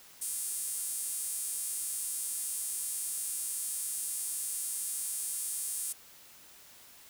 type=tone with high-pass filter; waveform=sawtooth; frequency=348.8 Hz; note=F4; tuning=2 cents flat; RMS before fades=-36 dBFS; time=0.21-5.93 s; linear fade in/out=10 ms; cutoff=9200 Hz; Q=3.3; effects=white hiss -55 dBFS RMS until 7.09 s